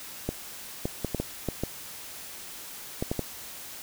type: clicks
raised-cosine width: 2 ms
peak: -14 dBFS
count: 10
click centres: 0.29 / 0.855 / 1.047 / 1.147 / 1.2 / 1.487 / 1.636 / 3.025 / 3.115 / 3.193 s
effects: white hiss -42 dBFS RMS until 3.82 s